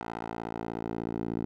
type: tone with band-pass filter sweep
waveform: 10% pulse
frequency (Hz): 56.6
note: A1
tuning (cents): +50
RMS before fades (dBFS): -35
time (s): 0.01-1.45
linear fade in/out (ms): 0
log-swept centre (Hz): 910 to 300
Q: 1.1
effects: none